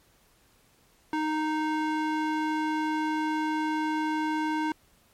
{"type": "tone with band-pass filter", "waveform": "square", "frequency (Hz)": 310, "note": "D#4", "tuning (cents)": -6, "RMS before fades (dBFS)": -28, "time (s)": [1.13, 4.72], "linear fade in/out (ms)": 2, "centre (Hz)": 930, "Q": 0.78, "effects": ["pink hiss -63 dBFS RMS until 5.13 s", "MP3 64 kbps"]}